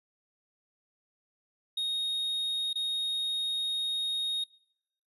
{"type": "tone with dropouts", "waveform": "triangle", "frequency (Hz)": 3729, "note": "A#7", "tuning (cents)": 0, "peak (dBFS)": -27, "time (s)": [1.77, 4.44], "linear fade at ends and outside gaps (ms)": 5, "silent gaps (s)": [2.731, 2.755], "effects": ["noise-tail reverb RT60 0.8 s tail -24 dB re dry", "resampled to 32000 Hz"]}